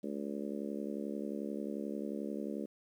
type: harmonic tone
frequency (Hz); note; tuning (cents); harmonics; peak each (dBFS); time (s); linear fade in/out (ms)
71.3; C#2; +49; 3 / 4 / 5 / 6 / 7 / 8; -40 / -42 / -44 / -46 / -47 / -48; 0.03-2.66; 10
effects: 11-bit